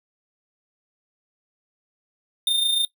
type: tone with amplitude modulation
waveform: square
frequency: 3628 Hz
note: A#7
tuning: 48 cents flat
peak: -17 dBFS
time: 2.47-2.85 s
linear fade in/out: 2 ms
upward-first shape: sine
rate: 27.3 Hz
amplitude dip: 45%
effects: noise-tail reverb RT60 0.1 s tail -18 dB re dry